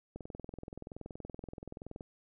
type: click train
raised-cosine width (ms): 2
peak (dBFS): -30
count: 40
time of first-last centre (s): 0.16-2.008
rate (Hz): 21.1
effects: none